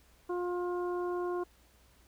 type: harmonic tone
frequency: 354.9 Hz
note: F4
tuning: 28 cents sharp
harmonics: 1 / 2 / 3 / 4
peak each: -32 / -42 / -41 / -49 dBFS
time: 0.29-1.44 s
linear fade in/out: 10 ms
effects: added 60 Hz sine -64 dBFS peak until 2.07 s + pink hiss -65 dBFS RMS until 2.07 s